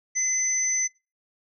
sine tone pair together, 2049 / 6059 Hz, C7 / F#8, -37 / +40 cents, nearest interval octave + perfect fifth, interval 1877 cents, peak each -30 / -23 dBFS, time 0.15-0.88 s, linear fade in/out 20 ms, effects noise-tail reverb RT60 0.3 s tail -23 dB re dry

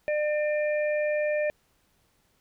harmonic tone, 600 Hz, D5, 37 cents sharp, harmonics 1 / 3 / 4, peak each -24 / -35 / -36 dBFS, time 0.08-1.5 s, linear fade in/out 0 ms, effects pink hiss -68 dBFS RMS until 2.4 s

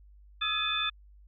sine tone cluster, 1247 / 1318 / 1695 / 2507 / 3529 Hz, D#6 / E6 / G#6 / D#7 / A7, +3 / -1 / +35 / +12 / +4 cents, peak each -36 / -37 / -37 / -34 / -30 dBFS, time 0.41-0.9 s, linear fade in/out 10 ms, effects added 50 Hz sine -52 dBFS peak until 1.27 s

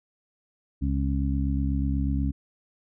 harmonic tone, 68.2 Hz, C#2, 28 cents flat, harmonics 1 / 2 / 3 / 4, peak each -25 / -30 / -32 / -30 dBFS, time 0.81-2.32 s, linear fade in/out 20 ms, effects none

